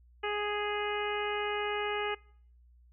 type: harmonic tone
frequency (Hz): 415.3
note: G#4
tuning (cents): 0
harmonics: 1 / 2 / 3 / 4 / 5 / 6 / 7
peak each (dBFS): -34 / -37 / -39 / -40 / -41 / -42 / -42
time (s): 0.23-2.15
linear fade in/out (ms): 10
effects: noise-tail reverb RT60 0.6 s tail -25 dB re dry + added 60 Hz sine -57 dBFS peak until 2.92 s